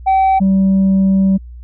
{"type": "tone pair in turn", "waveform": "sine", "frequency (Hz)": [768, 192.51], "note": ["G5", "G3"], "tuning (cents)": [-36, -31], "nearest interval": "2 octaves", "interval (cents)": 2395, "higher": "first", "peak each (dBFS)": -6, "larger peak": "neither", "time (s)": [[0.06, 0.4], [0.4, 1.38]], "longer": "second", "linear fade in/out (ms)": 20, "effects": ["tanh soft clip ceiling -8 dBFS", "added 60 Hz sine -30 dBFS peak until 1.63 s"]}